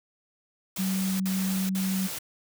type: noise bursts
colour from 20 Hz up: white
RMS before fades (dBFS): -35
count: 3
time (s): 0.76-2.188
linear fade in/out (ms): 5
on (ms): 440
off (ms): 54
type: tone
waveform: sine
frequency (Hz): 189.8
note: F#3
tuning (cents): +44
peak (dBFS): -25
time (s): 0.78-2.08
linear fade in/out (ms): 20
effects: none